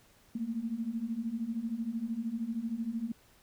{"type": "beating tone pair", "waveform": "sine", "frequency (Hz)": [220, 233], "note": ["A3", "A#3"], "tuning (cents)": [0, -1], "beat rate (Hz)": 13, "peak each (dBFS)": [-37, -34], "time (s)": [0.35, 3.12], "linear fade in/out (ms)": 5, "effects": ["pink hiss -63 dBFS RMS until 3.42 s"]}